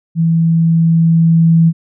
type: tone with level ramp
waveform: sine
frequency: 164.81 Hz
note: E3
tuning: in tune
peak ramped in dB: -9 to -5 dBFS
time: 0.15-1.73 s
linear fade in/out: 50 ms
effects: none